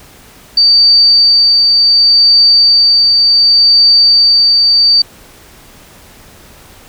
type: tone with tremolo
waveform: sine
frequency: 4615 Hz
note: D8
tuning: 31 cents flat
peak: -3 dBFS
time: 0.57-5.02 s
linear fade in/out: 5 ms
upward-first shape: triangle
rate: 0.68 Hz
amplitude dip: 25%
effects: pink hiss -39 dBFS RMS until 6.88 s